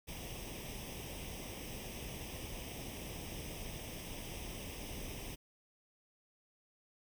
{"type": "noise with comb filter", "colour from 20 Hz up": "pink", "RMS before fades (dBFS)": -45, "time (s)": [0.07, 5.36], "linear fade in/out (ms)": 20, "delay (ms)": 0.35, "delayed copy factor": 0.75, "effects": []}